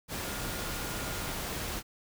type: tone in noise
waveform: sine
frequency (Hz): 1419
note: F6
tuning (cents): +27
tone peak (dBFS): -46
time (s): 0.22-1.37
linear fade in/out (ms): 50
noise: pink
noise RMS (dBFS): -36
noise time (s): 0.08-1.83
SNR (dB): -13
effects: none